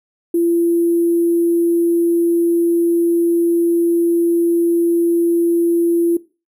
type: tone with sample-and-hold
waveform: sine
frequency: 340 Hz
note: F4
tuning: 46 cents flat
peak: -12 dBFS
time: 0.34-6.17 s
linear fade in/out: 5 ms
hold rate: 11025 Hz
effects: noise-tail reverb RT60 0.3 s tail -18 dB re dry